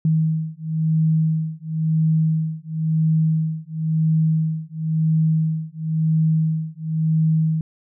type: beating tone pair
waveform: sine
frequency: 158.4 / 159.37 Hz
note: D#3 / D#3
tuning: +31 / +42 cents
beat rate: 0.97 Hz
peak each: -20 / -20 dBFS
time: 0.05-7.61 s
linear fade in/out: 2 ms
effects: none